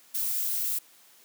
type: noise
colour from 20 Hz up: violet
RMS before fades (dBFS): -29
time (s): 0.14-0.79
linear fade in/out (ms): 10
effects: white hiss -57 dBFS RMS until 1.24 s + high-pass 200 Hz 12 dB/octave

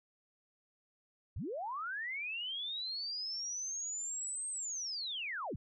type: linear two-way sweep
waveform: sine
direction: up then down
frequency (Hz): 50.5 to 8440 to 50.5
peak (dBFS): -37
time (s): 1.36-5.56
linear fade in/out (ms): 5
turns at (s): 4.49
effects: none

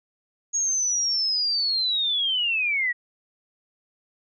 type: linear sweep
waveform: sine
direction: down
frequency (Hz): 6645 to 1891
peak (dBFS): -21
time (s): 0.53-2.93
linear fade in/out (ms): 20
effects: none

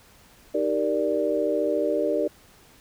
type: chord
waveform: sine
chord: Eb major seventh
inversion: none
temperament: equal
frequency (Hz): 311.1 / 392 / 466.2 / 587.3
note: Eb4 / G4 / Bb4 / D5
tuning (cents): 0 / 0 / 0 / 0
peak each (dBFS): -28 / -28 / -27 / -25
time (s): 0.54-2.28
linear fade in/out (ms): 10
effects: pink hiss -54 dBFS RMS until 2.8 s

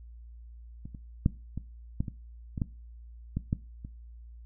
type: clicks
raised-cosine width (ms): 5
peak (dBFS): -28 / -30 / -10 / -22 / -16 / -23 / -22 / -15 / -17 / -14 / -29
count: 11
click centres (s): 0.855 / 0.948 / 1.261 / 1.576 / 2.005 / 2.082 / 2.578 / 2.618 / 3.37 / 3.529 / 3.849
effects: noise-tail reverb RT60 0.3 s tail -19 dB re dry + added 58 Hz sine -45 dBFS peak until 4.45 s

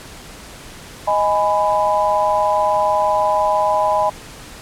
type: chord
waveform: sine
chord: G# minor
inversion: second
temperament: just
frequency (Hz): 623 / 830.6 / 996.7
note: D#5 / G#5 / B5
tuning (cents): +2 / 0 / +16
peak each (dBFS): -18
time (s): 1.07-4.1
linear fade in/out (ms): 10
effects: pink hiss -37 dBFS RMS until 4.61 s + low-pass 11000 Hz 12 dB/octave

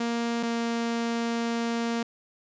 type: tone pair in turn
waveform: sawtooth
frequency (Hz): 234 / 232.7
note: A#3 / A#3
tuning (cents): +7 / -3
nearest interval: unison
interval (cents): 10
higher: first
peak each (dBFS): -22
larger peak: neither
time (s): 0-0.43 / 0.43-2.03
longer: second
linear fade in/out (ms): 5
effects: resampled to 16000 Hz

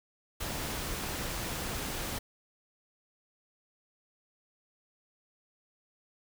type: noise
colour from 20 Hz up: pink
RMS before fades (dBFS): -36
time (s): 0.4-2.19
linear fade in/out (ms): 10
effects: none

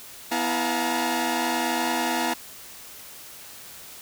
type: tone cluster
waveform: sawtooth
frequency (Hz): 246.8 / 329.8 / 711 / 858 / 939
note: B3 / E4 / F5 / A5 / A#5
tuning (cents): -1 / +1 / +31 / -44 / +12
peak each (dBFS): -26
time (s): 0.31-2.34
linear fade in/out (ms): 10
effects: white hiss -43 dBFS RMS until 4.01 s

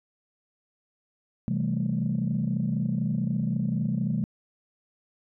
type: chord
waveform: sine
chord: A minor seventh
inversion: first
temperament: equal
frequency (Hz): 130.81 / 164.81 / 196 / 220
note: C3 / E3 / G3 / A3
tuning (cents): 0 / 0 / 0 / 0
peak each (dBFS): -29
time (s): 1.48-4.24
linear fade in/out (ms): 0
effects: tanh soft clip ceiling -17 dBFS

